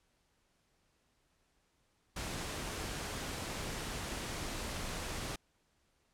pink noise, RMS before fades -40 dBFS, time 2.16-5.36 s, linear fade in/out 5 ms, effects pink hiss -75 dBFS RMS until 6.13 s + low-pass 10000 Hz 12 dB/octave

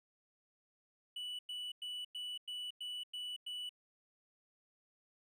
triangle tone bursts, 2960 Hz, F#7, in tune, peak -39 dBFS, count 8, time 1.16-3.693 s, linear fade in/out 5 ms, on 230 ms, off 99 ms, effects none

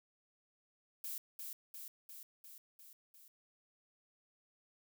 violet noise with echo, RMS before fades -43 dBFS, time 1.04-1.18 s, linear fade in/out 2 ms, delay 350 ms, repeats 6, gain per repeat -3 dB, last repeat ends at 3.28 s, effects none

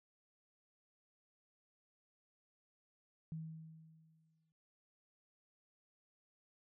sine tone with exponential decay, 160 Hz, D#3, 49 cents sharp, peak -40 dBFS, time 3.32-4.52 s, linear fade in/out 0 ms, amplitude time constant 260 ms, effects none

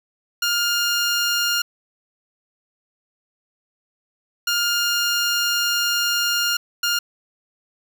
15% pulse tone bursts at uneven times, 1410 Hz, F6, 16 cents sharp, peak -12 dBFS, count 3, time 0.42-1.62 / 4.47-6.57 / 6.83-6.99 s, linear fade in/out 5 ms, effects none

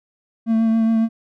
triangle tone with vibrato, 224.8 Hz, A3, 37 cents sharp, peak -12 dBFS, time 0.46-1.09 s, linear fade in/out 50 ms, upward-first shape triangle, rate 7.2 Hz, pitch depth 22 cents each way, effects none

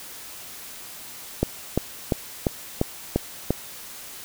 click train, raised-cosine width 2 ms, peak -6 dBFS, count 7, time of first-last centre 1.43-3.506 s, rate 2.89 Hz, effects white hiss -40 dBFS RMS until 4.24 s

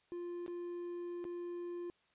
triangle tone with dropouts, 349.2 Hz, F4, in tune, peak -38 dBFS, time 0.12-1.9 s, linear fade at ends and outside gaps 0 ms, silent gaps 0.463-0.479 / 1.242-1.251 s, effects white hiss -73 dBFS RMS until 2.14 s + resampled to 8000 Hz

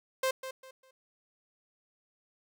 sawtooth tone with echo, 524 Hz, C5, 2 cents sharp, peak -23 dBFS, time 0.23-0.31 s, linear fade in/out 5 ms, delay 200 ms, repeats 3, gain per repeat -11 dB, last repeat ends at 0.91 s, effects none

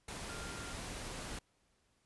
sine tone in noise, 1394 Hz, F6, 4 cents flat, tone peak -50 dBFS, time 0.29-0.73 s, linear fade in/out 5 ms, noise pink, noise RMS -44 dBFS, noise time 0.08-1.39 s, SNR -9 dB, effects pink hiss -75 dBFS RMS until 2.05 s + resampled to 24000 Hz

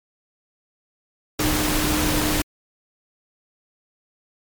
sine tone in noise, 304 Hz, D#4, 40 cents flat, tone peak -24 dBFS, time 1.39-2.42 s, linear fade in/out 5 ms, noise pink, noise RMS -22 dBFS, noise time 1.39-2.42 s, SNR -5 dB, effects MP3 96 kbps

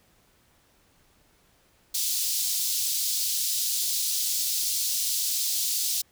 pink high-pass noise, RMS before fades -27 dBFS, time 1.94-6.02 s, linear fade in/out 10 ms, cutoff 4100 Hz, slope 24 dB/octave, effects pink hiss -63 dBFS RMS until 6.11 s

